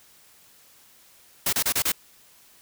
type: noise bursts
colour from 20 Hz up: white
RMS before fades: -23 dBFS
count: 5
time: 1.46-1.92 s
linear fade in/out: 5 ms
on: 68 ms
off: 30 ms
effects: white hiss -55 dBFS RMS until 2.61 s